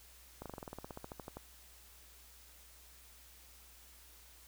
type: slowing click train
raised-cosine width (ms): 1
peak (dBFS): -30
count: 17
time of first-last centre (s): 0.42-1.37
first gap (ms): 37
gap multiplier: 1.06
effects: added 60 Hz sine -62 dBFS peak until 4.47 s + white hiss -60 dBFS RMS until 4.47 s